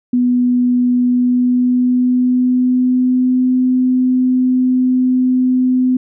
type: tone with pitch glide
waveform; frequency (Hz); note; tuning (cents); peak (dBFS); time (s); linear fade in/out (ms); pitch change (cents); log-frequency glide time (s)
sine; 246.9 to 254.3; B3 to C4; 0 to -49; -10; 0.13-5.97; 5; +51; 1.03-3.53
effects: none